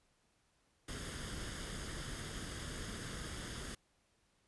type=noise with comb filter; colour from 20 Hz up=pink; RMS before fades=-44 dBFS; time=0.88-3.75 s; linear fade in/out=5 ms; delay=0.6 ms; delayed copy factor=+0.55; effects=pink hiss -75 dBFS RMS until 4.47 s + resampled to 24000 Hz